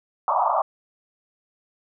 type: band-pass noise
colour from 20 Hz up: white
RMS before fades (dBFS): -21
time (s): 0.28-0.62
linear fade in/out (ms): 2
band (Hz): 610 to 1200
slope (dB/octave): 96
effects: none